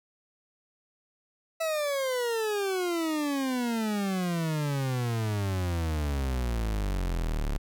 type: exponential sweep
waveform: 40% pulse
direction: down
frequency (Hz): 659.3 to 34.65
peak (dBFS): -26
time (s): 1.6-7.58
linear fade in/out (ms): 10
effects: none